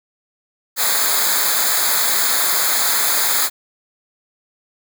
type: noise with comb filter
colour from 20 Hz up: white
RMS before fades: -17 dBFS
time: 0.76-3.5 s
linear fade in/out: 50 ms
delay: 0.35 ms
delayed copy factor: -0.9
effects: none